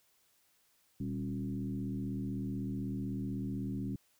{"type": "tone with frequency modulation", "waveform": "sine", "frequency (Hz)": 194.7, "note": "G3", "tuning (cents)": -12, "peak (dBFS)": -34, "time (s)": [1, 3.96], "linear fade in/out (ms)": 5, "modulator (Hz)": 76, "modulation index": 1.3, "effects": ["white hiss -71 dBFS RMS until 4.19 s"]}